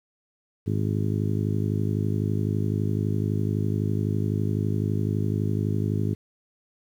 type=harmonic tone; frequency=51.91 Hz; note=G#1; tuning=in tune; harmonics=2 / 3 / 4 / 5 / 6 / 7 / 8; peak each=-25 / -29 / -31 / -33 / -35 / -36 / -37 dBFS; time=0.66-6.15 s; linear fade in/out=20 ms; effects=9-bit